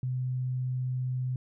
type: tone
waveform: sine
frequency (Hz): 127.5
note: C3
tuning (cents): -44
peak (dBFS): -28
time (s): 0.03-1.36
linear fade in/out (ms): 2
effects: none